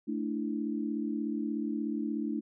sine chord, A suspended fourth, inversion none, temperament just, 220 / 293.3 / 330 Hz, A3 / D4 / E4, 0 / -2 / +2 cents, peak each -34 / -34 / -37 dBFS, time 0.07-2.41 s, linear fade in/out 20 ms, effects none

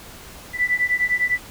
sine beating tone pair, 1975.5 / 1985.4 Hz, B6 / B6, 0 / +9 cents, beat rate 9.9 Hz, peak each -21 dBFS, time 0.53-1.39 s, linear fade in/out 50 ms, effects pink hiss -41 dBFS RMS until 1.5 s

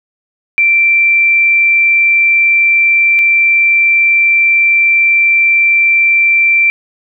sine tone pair in turn, 2349 / 2349 Hz, D7 / D7, 0 / 0 cents, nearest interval unison, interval 0 cents, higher neither, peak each -6 dBFS, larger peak neither, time 0.58-3.19 / 3.19-6.7 s, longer second, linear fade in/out 0 ms, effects none

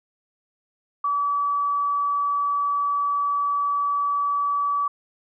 sine tone, 1147 Hz, D6, 41 cents flat, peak -20 dBFS, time 1.04-4.88 s, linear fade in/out 5 ms, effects none

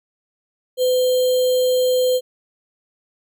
sine tone with sample-and-hold, 506 Hz, B4, 42 cents sharp, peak -14 dBFS, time 0.77-2.21 s, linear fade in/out 50 ms, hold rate 3675 Hz, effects none

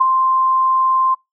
sine tone with ADSR envelope, 1046.5 Hz, C6, in tune, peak -7 dBFS, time 0-1.15 s, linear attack 14 ms, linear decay 11 ms, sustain -5 dB, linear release 16 ms, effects noise-tail reverb RT60 0.2 s tail -25 dB re dry

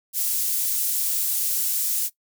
pink high-pass noise, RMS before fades -24 dBFS, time 0.13-2.1 s, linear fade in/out 50 ms, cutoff 10000 Hz, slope 12 dB/octave, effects noise-tail reverb RT60 0.1 s tail -18 dB re dry

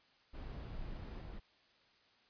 brown noise with level steps, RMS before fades -45 / -47 dBFS, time 0.33-1.4 s, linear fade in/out 20 ms, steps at 1.21 s, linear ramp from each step 5 ms, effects white hiss -69 dBFS RMS until 2.29 s + resampled to 11025 Hz

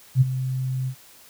sine tone with ADSR envelope, 130 Hz, C3, 11 cents flat, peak -10 dBFS, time 0.15-0.95 s, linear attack 60 ms, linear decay 26 ms, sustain -13 dB, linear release 75 ms, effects white hiss -50 dBFS RMS until 1.29 s

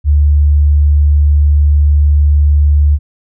sine tone, 73.3 Hz, D2, 3 cents flat, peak -5 dBFS, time 0.04-2.99 s, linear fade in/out 50 ms, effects none

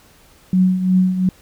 sine tone with tremolo, 185 Hz, F#3, in tune, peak -9 dBFS, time 0.53-1.29 s, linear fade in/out 2 ms, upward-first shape triangle, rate 2.8 Hz, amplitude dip 70%, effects pink hiss -50 dBFS RMS until 1.41 s

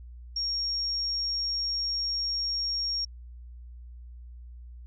sine tone, 5560 Hz, F8, 9 cents flat, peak -27 dBFS, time 0.36-3.05 s, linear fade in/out 5 ms, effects added 60 Hz sine -42 dBFS peak until 4.86 s

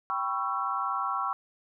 sine chord, C# half-diminished seventh, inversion second, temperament equal with one note detuned, 784 / 987.8 / 1108.7 / 1336.1 Hz, G5 / B5 / C#6 / E6, 0 / 0 / 0 / +23 cents, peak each -35 / -35 / -31 / -32 dBFS, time 0.1-1.33 s, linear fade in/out 0 ms, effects none

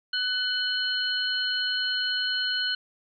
sine tone cluster, 1498 / 2998 / 4232 Hz, F#6 / F#7 / C8, +21 / +22 / +19 cents, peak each -29 dBFS, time 0.13-2.75 s, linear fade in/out 5 ms, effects none

